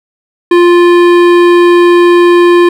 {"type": "tone with hard clipping", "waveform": "sine", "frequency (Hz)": 349.2, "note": "F4", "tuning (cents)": 0, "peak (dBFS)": -4, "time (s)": [0.51, 2.69], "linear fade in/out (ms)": 5, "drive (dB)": 15, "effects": []}